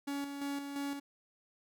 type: tone with tremolo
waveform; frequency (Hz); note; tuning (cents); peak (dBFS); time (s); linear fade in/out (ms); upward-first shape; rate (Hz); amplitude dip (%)
45% pulse; 281.7; C#4; +28; -35; 0.07-1; 10; square; 2.9; 45
effects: none